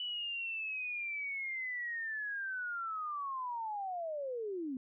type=linear sweep; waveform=sine; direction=down; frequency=2975 to 246.9 Hz; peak=-36 dBFS; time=0-4.77 s; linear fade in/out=2 ms; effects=none